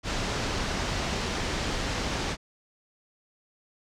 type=low-pass noise; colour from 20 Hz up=pink; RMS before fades=-30 dBFS; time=0.03-2.37 s; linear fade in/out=50 ms; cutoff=6500 Hz; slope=24 dB/octave; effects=none